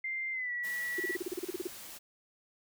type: tone with pitch glide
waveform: sine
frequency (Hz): 2093 to 1941.6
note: C7 to B6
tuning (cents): 0 to -30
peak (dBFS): -33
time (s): 0.04-1.16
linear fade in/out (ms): 5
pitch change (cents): -130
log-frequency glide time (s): 0.32-0.52
type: noise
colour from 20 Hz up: white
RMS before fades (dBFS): -47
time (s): 0.63-1.99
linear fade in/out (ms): 20
type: tone bursts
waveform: sine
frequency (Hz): 360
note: F#4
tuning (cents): -47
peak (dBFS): -31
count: 13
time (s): 0.98-1.673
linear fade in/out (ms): 5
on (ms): 21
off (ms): 35
effects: none